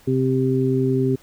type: harmonic tone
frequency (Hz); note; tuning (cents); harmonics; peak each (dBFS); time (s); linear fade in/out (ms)
130.81; C3; 0; 1 / 2 / 3; -21 / -21 / -21; 0.07-1.16; 10
effects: pink hiss -52 dBFS RMS until 1.22 s